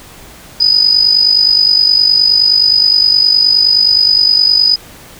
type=tone with amplitude modulation; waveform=sine; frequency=4978 Hz; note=D#8; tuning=in tune; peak=-3 dBFS; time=0.6-4.76 s; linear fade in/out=10 ms; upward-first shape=sine; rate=49.6 Hz; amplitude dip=70%; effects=pink hiss -36 dBFS RMS until 5.19 s